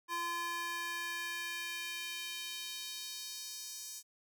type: tone with high-pass filter sweep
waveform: square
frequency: 343 Hz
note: F4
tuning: 31 cents flat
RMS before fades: -41 dBFS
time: 0.08-4.03 s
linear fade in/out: 50 ms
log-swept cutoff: 990 to 6400 Hz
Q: 1.7
effects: none